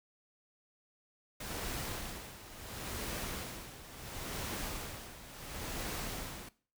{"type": "noise with tremolo", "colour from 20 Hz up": "pink", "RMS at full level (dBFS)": -39, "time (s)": [1.4, 6.49], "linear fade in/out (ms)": 5, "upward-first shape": "sine", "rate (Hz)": 0.72, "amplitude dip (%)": 75, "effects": ["noise-tail reverb RT60 0.4 s tail -19 dB re dry"]}